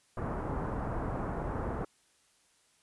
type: low-pass noise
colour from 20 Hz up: pink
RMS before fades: -35 dBFS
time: 0.17-1.85 s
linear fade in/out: 5 ms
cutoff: 1300 Hz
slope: 24 dB/octave
effects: white hiss -68 dBFS RMS until 2.82 s + resampled to 24000 Hz